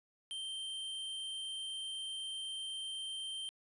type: tone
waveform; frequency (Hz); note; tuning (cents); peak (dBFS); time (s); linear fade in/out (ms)
square; 3136; G7; 0; -40; 0.31-3.49; 0
effects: resampled to 24000 Hz + 12-bit